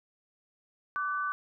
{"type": "tone pair together", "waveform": "sine", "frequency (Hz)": [1164.8, 1503], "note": ["D6", "F#6"], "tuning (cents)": [-15, 27], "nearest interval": "major third", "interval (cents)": 442, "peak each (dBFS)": [-31, -33], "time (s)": [0.96, 1.32], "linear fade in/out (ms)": 0, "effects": []}